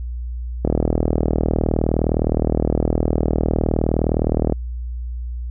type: click train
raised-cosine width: 2 ms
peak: -4 dBFS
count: 154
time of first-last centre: 0.65-4.523 s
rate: 39.5 Hz
effects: added 60 Hz sine -24 dBFS peak until 5.5 s